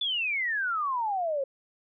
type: exponential sweep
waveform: sine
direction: down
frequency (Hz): 3520 to 528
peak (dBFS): -26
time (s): 0.01-1.44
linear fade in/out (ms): 5
effects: none